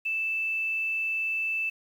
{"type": "tone with quantisation", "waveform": "sine", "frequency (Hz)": 2641, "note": "E7", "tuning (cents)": 3, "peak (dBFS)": -26, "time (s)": [0.05, 1.7], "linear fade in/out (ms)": 10, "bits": 9, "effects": []}